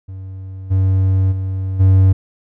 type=tone with level steps; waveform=triangle; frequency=95 Hz; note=F#2; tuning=46 cents sharp; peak=-25 / -9 / -16 / -5 dBFS; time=0.08-2.13 s; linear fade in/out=10 ms; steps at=0.7 / 1.31 / 1.79 s; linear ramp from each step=20 ms; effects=none